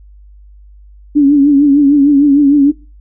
sine tone with vibrato, 285 Hz, C#4, 48 cents sharp, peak -4 dBFS, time 1.15-2.72 s, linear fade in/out 20 ms, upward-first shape triangle, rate 6.6 Hz, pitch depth 82 cents each way, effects noise-tail reverb RT60 0.3 s tail -21 dB re dry + added 50 Hz sine -36 dBFS peak until 3 s

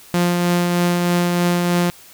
sawtooth tone with tremolo, 175.3 Hz, F3, 7 cents sharp, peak -10 dBFS, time 0.14-1.9 s, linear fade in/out 0 ms, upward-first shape triangle, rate 3.2 Hz, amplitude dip 30%, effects white hiss -44 dBFS RMS until 2.13 s

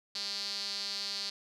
sawtooth tone with band-pass filter, 199.8 Hz, G3, 33 cents sharp, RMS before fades -37 dBFS, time 0.15-1.3 s, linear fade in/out 5 ms, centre 4500 Hz, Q 7, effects none

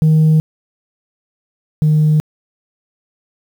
sine tone pair in turn, 156.7 / 153.39 Hz, D#3 / D#3, +13 / -24 cents, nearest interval unison, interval 37 cents, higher first, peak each -5 / -7 dBFS, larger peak first, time 0.02-0.4 / 1.82-2.2 s, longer neither, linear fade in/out 0 ms, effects tanh soft clip ceiling -6 dBFS + 7-bit

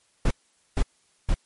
brown noise bursts, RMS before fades -20 dBFS, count 3, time 0.25-1.344 s, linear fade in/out 5 ms, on 58 ms, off 460 ms, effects white hiss -65 dBFS RMS until 1.45 s + MP3 48 kbps

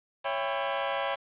sawtooth chord, C# half-diminished seventh, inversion none, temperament just, 554.4 / 665.2 / 798.3 / 997.9 Hz, C#5 / E5 / G5 / B5, 0 / +16 / +31 / +18 cents, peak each -28 / -31 / -30 / -31 dBFS, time 0.24-1.16 s, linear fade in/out 20 ms, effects resampled to 8000 Hz + 8-bit

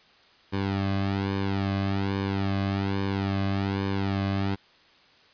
sawtooth tone with flanger, 98 Hz, G2, in tune, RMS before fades -27 dBFS, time 0.52-4.56 s, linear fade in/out 20 ms, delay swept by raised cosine 1.5 to 2.19 ms, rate 1.2 Hz, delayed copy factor -0.85, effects white hiss -57 dBFS RMS until 5.33 s + resampled to 11025 Hz

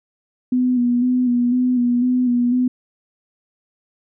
sine tone with vibrato, 246.9 Hz, B3, in tune, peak -14 dBFS, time 0.52-2.68 s, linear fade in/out 5 ms, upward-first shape square, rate 2 Hz, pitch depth 30 cents each way, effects none

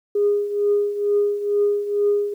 sine tone with tremolo, 410 Hz, G#4, 22 cents flat, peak -13 dBFS, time 0.15-2.34 s, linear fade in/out 5 ms, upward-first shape triangle, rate 2.2 Hz, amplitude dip 75%, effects tanh soft clip ceiling -10 dBFS + 9-bit

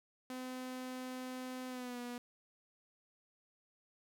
sawtooth tone with pitch glide, 255.3 to 243.2 Hz, C4 to B3, -42 to -26 cents, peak -38 dBFS, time 0.3-2.18 s, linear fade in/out 2 ms, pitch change -84 cents, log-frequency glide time 1.68-1.99 s, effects none

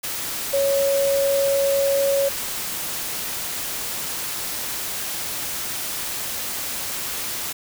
sine tone in noise, 554.4 Hz, C#5, in tune, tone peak -17 dBFS, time 0.53-2.29 s, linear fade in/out 10 ms, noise white, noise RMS -28 dBFS, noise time 0.03-7.53 s, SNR +8 dB, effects none

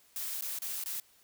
blue noise with dropouts, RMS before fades -37 dBFS, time 0.16-1 s, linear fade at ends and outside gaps 2 ms, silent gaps 0.41-0.422 / 0.588-0.619 / 0.839-0.859 s, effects white hiss -64 dBFS RMS until 1.23 s

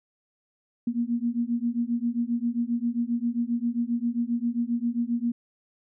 sine beating tone pair, 233.1 / 240.6 Hz, A#3 / B3, 0 / -45 cents, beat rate 7.5 Hz, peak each -27 / -27 dBFS, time 0.87-5.32 s, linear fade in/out 5 ms, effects none

